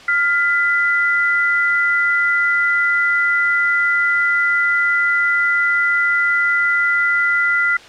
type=tone pair together; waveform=sine; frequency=1405.7 / 2000 Hz; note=F6 / B6; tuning=+11 / +21 cents; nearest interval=tritone; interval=610 cents; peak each=-16 dBFS; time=0.08-7.77 s; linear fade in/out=5 ms; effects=white hiss -39 dBFS RMS until 7.88 s + low-pass 4000 Hz 12 dB/octave